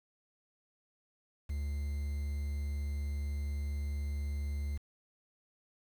triangle tone with quantisation, 72.1 Hz, D2, 31 cents flat, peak -31 dBFS, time 1.49-4.78 s, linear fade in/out 10 ms, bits 9, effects none

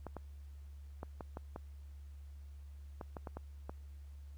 clicks, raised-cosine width 1 ms, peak -29 dBFS, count 11, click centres 0.067 / 0.167 / 1.031 / 1.208 / 1.371 / 1.561 / 3.012 / 3.168 / 3.272 / 3.37 / 3.695 s, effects added 71 Hz sine -48 dBFS peak until 4.37 s + pink hiss -72 dBFS RMS until 4.37 s

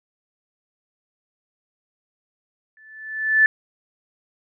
sine tone with exponential growth, 1750 Hz, A6, 10 cents flat, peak -9 dBFS, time 2.77-3.46 s, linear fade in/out 1 ms, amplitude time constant 150 ms, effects none

